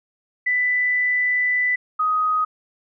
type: tone pair in turn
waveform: sine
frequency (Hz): 1989 / 1253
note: B6 / D#6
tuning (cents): +12 / +12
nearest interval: minor sixth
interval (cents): 800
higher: first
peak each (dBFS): -17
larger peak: neither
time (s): 0.46-1.76 / 1.99-2.45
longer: first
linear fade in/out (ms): 10
effects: none